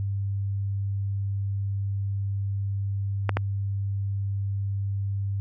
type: clicks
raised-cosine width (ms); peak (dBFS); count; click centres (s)
0.5; -9; 2; 3.293 / 3.37
effects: added 99 Hz sine -25 dBFS peak until 5.4 s